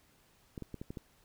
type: clicks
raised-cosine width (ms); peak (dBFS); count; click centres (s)
3; -28; 6; 0.578 / 0.623 / 0.743 / 0.815 / 0.905 / 0.972
effects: pink hiss -67 dBFS RMS until 1.24 s